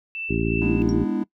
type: tone with tremolo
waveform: sine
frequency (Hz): 2660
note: E7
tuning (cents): +15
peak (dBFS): -27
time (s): 0.15-0.82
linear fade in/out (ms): 0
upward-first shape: sine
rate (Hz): 2.8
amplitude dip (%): 55
type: harmonic tone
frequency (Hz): 56.3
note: A1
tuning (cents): +40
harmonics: 1 / 2 / 3 / 4 / 5 / 6 / 7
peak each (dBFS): -28 / -28 / -28 / -28 / -28 / -28 / -28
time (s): 0.29-1.05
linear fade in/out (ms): 20
type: chord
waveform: triangle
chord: E dominant seventh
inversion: first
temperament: just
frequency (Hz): 206 / 247.2 / 296.7 / 329.6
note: G#3 / B3 / D4 / E4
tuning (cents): -14 / +2 / +18 / 0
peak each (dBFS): -25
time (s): 0.61-1.24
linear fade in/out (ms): 10
type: tone with exponential decay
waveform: sine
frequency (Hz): 5588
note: F8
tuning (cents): 0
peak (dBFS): -32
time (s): 0.89-0.96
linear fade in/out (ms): 0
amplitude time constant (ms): 15
effects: noise-tail reverb RT60 0.1 s tail -21 dB re dry